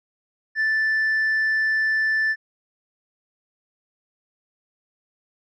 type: tone with tanh clipping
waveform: sine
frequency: 1760 Hz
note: A6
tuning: in tune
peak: -19 dBFS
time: 0.55-2.36 s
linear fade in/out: 50 ms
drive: 1 dB
effects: none